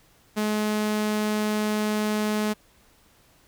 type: tone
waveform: sawtooth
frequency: 212.4 Hz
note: G#3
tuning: 39 cents sharp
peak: -19 dBFS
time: 0.36-2.54 s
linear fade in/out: 20 ms
effects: pink hiss -59 dBFS RMS until 3.47 s